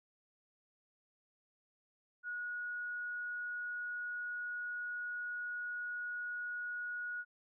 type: tone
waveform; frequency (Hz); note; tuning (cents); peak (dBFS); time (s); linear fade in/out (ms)
sine; 1454; F#6; -31; -38; 2.23-7.25; 50
effects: none